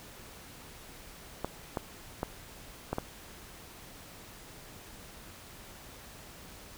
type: clicks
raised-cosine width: 1 ms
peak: -17 dBFS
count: 5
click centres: 1.446 / 1.772 / 2.231 / 2.93 / 2.984 s
effects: pink hiss -50 dBFS RMS until 6.77 s